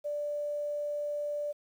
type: tone with quantisation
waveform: sine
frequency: 587.3 Hz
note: D5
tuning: in tune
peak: -31 dBFS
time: 0.04-1.53 s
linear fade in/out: 20 ms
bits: 10
effects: none